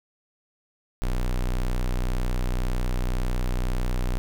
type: tone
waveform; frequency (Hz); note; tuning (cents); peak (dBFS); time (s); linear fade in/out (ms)
square; 30.95; B0; +5; -23; 1.02-4.18; 0
effects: 9-bit